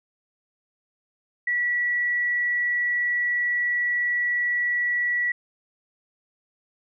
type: tone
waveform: sine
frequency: 1943 Hz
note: B6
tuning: 29 cents flat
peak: -21 dBFS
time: 1.47-5.32 s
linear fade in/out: 5 ms
effects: none